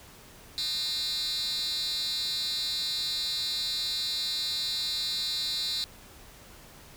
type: tone with high-pass filter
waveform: 10% pulse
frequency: 305 Hz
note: D#4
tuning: 34 cents flat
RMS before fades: -31 dBFS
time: 0.58-5.84 s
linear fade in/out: 0 ms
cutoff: 3900 Hz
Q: 8.2
effects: pink hiss -51 dBFS RMS until 6.96 s